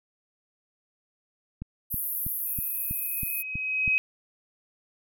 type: click train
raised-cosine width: 5 ms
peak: -22 dBFS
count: 8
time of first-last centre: 1.62-3.878 s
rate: 3.1 Hz
type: band-pass noise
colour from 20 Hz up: pink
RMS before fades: -31 dBFS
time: 1.9-3.43 s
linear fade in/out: 20 ms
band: 11000 to 16000 Hz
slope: 96 dB/octave
type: tone with exponential growth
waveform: sine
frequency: 2535 Hz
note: D#7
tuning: 32 cents sharp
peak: -19 dBFS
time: 2.46-3.98 s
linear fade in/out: 0 ms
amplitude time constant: 330 ms
effects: none